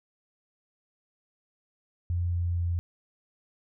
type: tone with pitch steps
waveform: sine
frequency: 87.31 / 86.81 / 86.31 Hz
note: F2 / F2 / F2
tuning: 0 / -10 / -20 cents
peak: -25 dBFS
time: 2.1-2.79 s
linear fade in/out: 0 ms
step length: 230 ms
effects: none